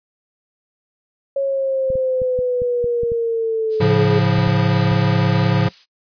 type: linear sweep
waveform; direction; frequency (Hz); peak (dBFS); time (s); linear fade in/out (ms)
sine; down; 552 to 416.2; -16; 1.36-4.19; 5
type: clicks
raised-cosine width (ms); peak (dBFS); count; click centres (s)
5; -18; 11; 1.903 / 1.955 / 2.218 / 2.39 / 2.619 / 2.843 / 3.034 / 3.119 / 4.385 / 4.478 / 4.918
type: noise with tremolo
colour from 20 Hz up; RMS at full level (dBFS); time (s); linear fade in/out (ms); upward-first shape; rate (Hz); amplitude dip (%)
violet; -30; 3.69-5.86; 50; sine; 7.5; 30
type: chord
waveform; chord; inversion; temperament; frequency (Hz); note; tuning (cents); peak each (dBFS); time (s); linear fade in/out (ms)
square; A augmented; none; equal with one note detuned; 108.49 / 138.59 / 174.61; A2 / C#3 / E#3; -24 / 0 / 0; -19; 3.8-5.69; 10
effects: noise-tail reverb RT60 0.1 s tail -22 dB re dry + resampled to 11025 Hz